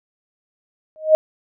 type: tone with exponential growth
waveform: sine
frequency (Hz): 625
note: D#5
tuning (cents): +8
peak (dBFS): -4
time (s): 0.96-1.15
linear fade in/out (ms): 0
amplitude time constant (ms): 40
effects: none